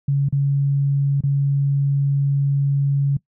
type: tone with dropouts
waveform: sine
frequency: 140 Hz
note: C#3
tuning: 18 cents sharp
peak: -15 dBFS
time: 0.08-3.17 s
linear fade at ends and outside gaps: 5 ms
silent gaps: 0.288-0.325 / 1.208-1.236 s
effects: noise-tail reverb RT60 0.1 s tail -21 dB re dry

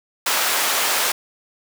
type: high-pass noise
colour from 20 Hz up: pink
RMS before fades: -20 dBFS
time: 0.26-1.12 s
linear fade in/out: 5 ms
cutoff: 750 Hz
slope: 12 dB/octave
effects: none

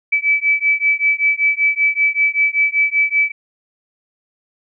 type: beating tone pair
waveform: sine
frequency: 2300 / 2305.2 Hz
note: D7 / D7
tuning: -37 / -33 cents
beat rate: 5.2 Hz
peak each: -16 dBFS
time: 0.12-3.32 s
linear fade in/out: 10 ms
effects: none

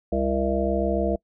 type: harmonic tone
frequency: 67 Hz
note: C2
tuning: 42 cents sharp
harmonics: 1 / 3 / 5 / 7 / 9 / 10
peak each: -28 / -28 / -28 / -28 / -28 / -28 dBFS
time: 0.12-1.16 s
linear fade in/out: 5 ms
effects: noise-tail reverb RT60 0.1 s tail -25 dB re dry

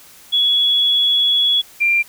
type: tone pair in turn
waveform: sine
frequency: 3372 / 2379 Hz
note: G#7 / D7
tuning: +26 / +22 cents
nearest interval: tritone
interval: 604 cents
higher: first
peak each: -12 dBFS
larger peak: neither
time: 0.32-1.62 / 1.8-2.03 s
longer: first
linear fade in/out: 20 ms
effects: white hiss -44 dBFS RMS until 2.08 s

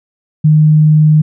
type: tone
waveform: sine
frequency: 153.6 Hz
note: D#3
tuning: 22 cents flat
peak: -4 dBFS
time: 0.44-1.22 s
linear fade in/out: 10 ms
effects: none

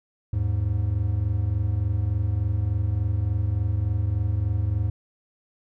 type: tone pair together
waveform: triangle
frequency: 80.4 / 103.83 Hz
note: E2 / G#2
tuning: -43 / 0 cents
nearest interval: major third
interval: 443 cents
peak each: -24 / -21 dBFS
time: 0.33-4.9 s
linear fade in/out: 5 ms
effects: none

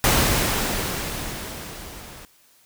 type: noise with level ramp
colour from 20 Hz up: pink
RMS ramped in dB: -17 to -42 dBFS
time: 0.04-2.25 s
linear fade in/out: 0 ms
effects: white hiss -57 dBFS RMS until 2.65 s

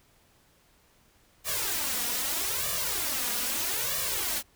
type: noise with flanger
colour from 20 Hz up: white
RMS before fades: -30 dBFS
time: 1.44-4.43 s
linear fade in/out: 50 ms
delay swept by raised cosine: 1.7 to 4.2 ms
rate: 0.79 Hz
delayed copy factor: +0.95
effects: pink hiss -63 dBFS RMS until 4.55 s

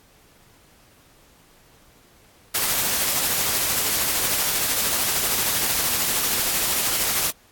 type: noise with tremolo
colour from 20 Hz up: white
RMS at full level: -21 dBFS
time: 2.54-7.31 s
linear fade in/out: 10 ms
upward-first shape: sine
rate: 13 Hz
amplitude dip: 25%
effects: pink hiss -55 dBFS RMS until 7.51 s + AAC 64 kbps

